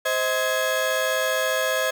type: tone cluster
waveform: 35% pulse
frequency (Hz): 521 / 636 / 1665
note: C5 / D#5 / G#6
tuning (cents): -7 / +38 / +4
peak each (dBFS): -24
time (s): 0.05-1.91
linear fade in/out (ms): 10
effects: none